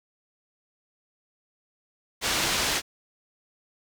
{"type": "low-pass noise", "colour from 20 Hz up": "white", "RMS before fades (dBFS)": -26, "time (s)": [2.21, 2.82], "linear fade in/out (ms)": 50, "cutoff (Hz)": 5600, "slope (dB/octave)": 12, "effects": []}